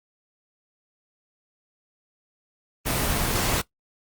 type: noise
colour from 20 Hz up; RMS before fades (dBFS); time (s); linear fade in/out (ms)
pink; -24; 2.85-3.62; 20
effects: noise-tail reverb RT60 0.1 s tail -17 dB re dry + Opus 24 kbps